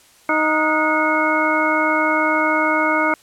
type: harmonic tone with a mistuned harmonic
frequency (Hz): 311.1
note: D#4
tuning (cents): 0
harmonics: 1 / 2 / 3 / 4 / 5 / 7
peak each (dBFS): -22 / -22 / -22 / -22 / -22 / -22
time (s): 0.29-3.14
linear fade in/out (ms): 2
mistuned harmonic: 5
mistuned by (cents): -110
effects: white hiss -51 dBFS RMS until 3.22 s + low-pass 11000 Hz 12 dB/octave